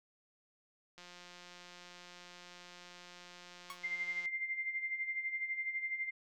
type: click train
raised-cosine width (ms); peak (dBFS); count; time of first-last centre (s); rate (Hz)
0.2; -36; 581; 0.98-4.257; 177
type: tone with exponential decay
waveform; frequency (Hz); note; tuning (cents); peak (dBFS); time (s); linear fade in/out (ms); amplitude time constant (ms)
sawtooth; 1107; C#6; -3; -36; 3.7-3.82; 1; 25
type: tone with tremolo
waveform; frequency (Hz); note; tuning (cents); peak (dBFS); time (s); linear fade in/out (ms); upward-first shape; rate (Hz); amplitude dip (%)
sine; 2095; C7; +2; -33; 3.83-6.11; 20; sine; 12; 65
effects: none